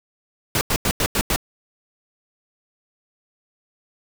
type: noise bursts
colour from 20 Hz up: pink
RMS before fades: -20 dBFS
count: 6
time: 0.55-1.361 s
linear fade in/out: 2 ms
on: 61 ms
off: 89 ms
effects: none